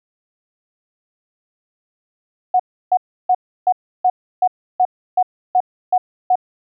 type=tone bursts; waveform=sine; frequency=734 Hz; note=F#5; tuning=14 cents flat; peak=-10 dBFS; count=11; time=2.54-6.356 s; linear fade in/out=5 ms; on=56 ms; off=320 ms; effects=none